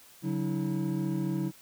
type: tone cluster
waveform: triangle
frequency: 142.5 / 186.3 / 288.9 / 323.2 Hz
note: C#3 / F#3 / D4 / E4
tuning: +48 / +12 / -28 / -34 cents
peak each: -31 / -30 / -38 / -31 dBFS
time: 0.22-1.52 s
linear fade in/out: 50 ms
effects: white hiss -55 dBFS RMS until 1.61 s